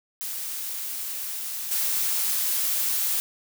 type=noise with level steps; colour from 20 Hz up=blue; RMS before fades=-32 / -25 dBFS; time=0.21-3.2 s; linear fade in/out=0 ms; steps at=1.71 s; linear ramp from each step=5 ms; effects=none